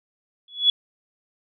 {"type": "tone with exponential growth", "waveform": "sine", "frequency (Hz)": 3391, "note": "G#7", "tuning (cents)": 35, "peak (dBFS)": -10, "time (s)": [0.48, 0.7], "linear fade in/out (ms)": 2, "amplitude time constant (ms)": 47, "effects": []}